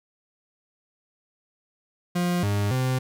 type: tone with pitch steps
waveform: 40% pulse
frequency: 176.5 / 101.9 / 128.9 Hz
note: F3 / G#2 / C3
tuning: +19 / -32 / -26 cents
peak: -21 dBFS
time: 2.15-2.99 s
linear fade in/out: 10 ms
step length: 280 ms
effects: none